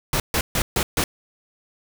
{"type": "noise bursts", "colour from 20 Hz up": "pink", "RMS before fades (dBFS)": -21, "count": 5, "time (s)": [0.13, 1.04], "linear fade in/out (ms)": 2, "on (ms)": 70, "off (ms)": 140, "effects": []}